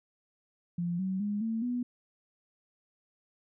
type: tone with pitch steps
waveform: sine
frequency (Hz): 173.3 / 188.98 / 206.1 / 224.7 / 245.1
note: F3 / F#3 / G#3 / A3 / B3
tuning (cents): -13 / +37 / -13 / +37 / -13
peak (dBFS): -29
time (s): 0.78-1.83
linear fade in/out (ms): 5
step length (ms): 210
effects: none